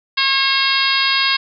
harmonic tone, 542 Hz, C#5, 39 cents flat, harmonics 2 / 3 / 4 / 5 / 6 / 7 / 8 / 9, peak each -22 / -22 / -22 / -22 / -22 / -22 / -22 / -22 dBFS, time 0.17-1.37 s, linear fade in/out 10 ms, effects none

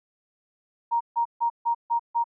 sine tone bursts, 936 Hz, A#5, 7 cents sharp, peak -20 dBFS, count 6, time 0.91-2.242 s, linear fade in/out 20 ms, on 97 ms, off 150 ms, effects none

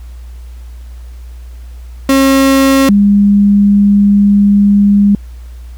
35% pulse / sine tone pair in turn, 270.3 / 202.5 Hz, C#4 / G#3, -44 / -43 cents, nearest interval perfect fourth, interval 499 cents, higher first, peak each -4 dBFS, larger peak neither, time 2.09-2.89 / 2.89-5.15 s, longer second, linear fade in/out 2 ms, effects added 60 Hz sine -26 dBFS peak until 5.77 s + pink hiss -47 dBFS RMS until 5.77 s

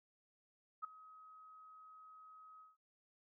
sine tone with ADSR envelope, 1269 Hz, D#6, 34 cents sharp, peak -37 dBFS, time 0.82-2.77 s, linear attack 23 ms, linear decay 8 ms, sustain -19 dB, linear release 170 ms, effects none

